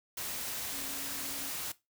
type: tone in noise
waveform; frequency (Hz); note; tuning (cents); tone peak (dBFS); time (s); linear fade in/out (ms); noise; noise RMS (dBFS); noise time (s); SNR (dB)
sine; 275.2; C#4; -12; -49; 0.72-1.5; 5; white; -38; 0.17-1.72; -14
effects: noise-tail reverb RT60 0.2 s tail -17 dB re dry